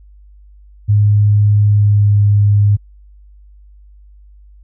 sine tone with pitch glide, 103.83 to 102.64 Hz, G#2 to G#2, 0 to -20 cents, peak -7 dBFS, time 0.88-2.77 s, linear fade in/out 20 ms, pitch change -20 cents, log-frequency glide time 1.63-2.17 s, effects added 50 Hz sine -39 dBFS peak until 4.63 s

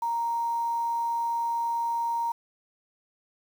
sine tone with quantisation, 932.3 Hz, A#5, in tune, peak -25 dBFS, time 0.02-2.32 s, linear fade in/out 5 ms, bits 8, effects none

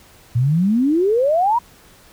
sine exponential sweep, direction up, 113.8 to 987.8 Hz, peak -13 dBFS, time 0.35-1.59 s, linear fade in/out 10 ms, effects pink hiss -48 dBFS RMS until 2.12 s

